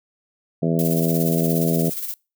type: harmonic tone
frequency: 82.41 Hz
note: E2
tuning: in tune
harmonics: 2 / 3 / 4 / 5 / 6 / 7 / 8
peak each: -20 / -24 / -28 / -27 / -29 / -32 / -29 dBFS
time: 0.62-1.9 s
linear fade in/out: 10 ms
type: noise with tremolo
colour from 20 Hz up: violet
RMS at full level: -27 dBFS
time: 0.79-2.14 s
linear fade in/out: 0 ms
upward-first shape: square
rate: 17 Hz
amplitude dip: 45%
effects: noise-tail reverb RT60 0.3 s tail -26 dB re dry